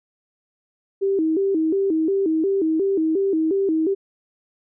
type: tone with vibrato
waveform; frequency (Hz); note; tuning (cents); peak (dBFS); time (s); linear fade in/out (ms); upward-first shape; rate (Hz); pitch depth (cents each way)
sine; 353.1; F4; +19; -17; 1.01-3.95; 20; square; 2.8; 180
effects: none